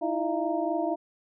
sine tone cluster, 314.7 / 338.8 / 615 / 681 / 929 Hz, D#4 / E4 / D#5 / F5 / A#5, +20 / +48 / -20 / -44 / -6 cents, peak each -31 / -32 / -34 / -29 / -37 dBFS, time 0.01-0.96 s, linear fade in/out 20 ms, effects none

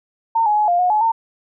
sine tone with pitch steps, 909 / 840 / 845 / 701 / 723 / 851 / 908 Hz, A#5 / G#5 / G#5 / F5 / F#5 / G#5 / A#5, -44 / +19 / +30 / +6 / -40 / +42 / -46 cents, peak -13 dBFS, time 0.35-1.12 s, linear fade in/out 10 ms, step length 110 ms, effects none

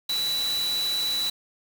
sine tone in noise, 3948 Hz, B7, 1 cent flat, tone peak -24 dBFS, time 0.09-1.3 s, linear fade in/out 5 ms, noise white, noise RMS -34 dBFS, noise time 0.09-1.3 s, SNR +7 dB, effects none

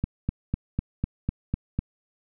click train, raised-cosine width 5 ms, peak -12 dBFS, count 8, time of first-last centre 0.04-1.79 s, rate 4 Hz, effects none

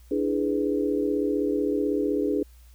sine chord, E dominant seventh, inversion third, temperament equal, 293.7 / 329.6 / 415.3 / 493.9 Hz, D4 / E4 / G#4 / B4, 0 / 0 / 0 / 0 cents, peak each -26 / -31 / -26 / -31 dBFS, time 0.11-2.43 s, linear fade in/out 5 ms, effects added 60 Hz sine -48 dBFS peak until 2.74 s + white hiss -61 dBFS RMS until 2.74 s

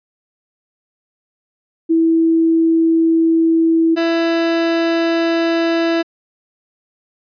sine / 30% pulse tone pair in turn, 327.4 / 332.9 Hz, E4 / E4, -12 / +17 cents, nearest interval unison, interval 29 cents, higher second, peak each -10 / -11 dBFS, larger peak first, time 1.89-3.96 / 3.96-6.03 s, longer neither, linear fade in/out 20 ms, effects resampled to 11025 Hz

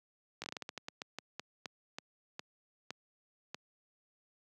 slowing click train, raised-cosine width 0.2 ms, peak -23 dBFS, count 18, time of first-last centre 0.42-3.545 s, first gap 18 ms, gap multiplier 1.25, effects high-pass 150 Hz 12 dB/octave

